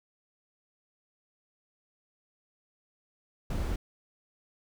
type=noise; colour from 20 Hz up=brown; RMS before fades=-31 dBFS; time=3.5-3.76 s; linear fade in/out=5 ms; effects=none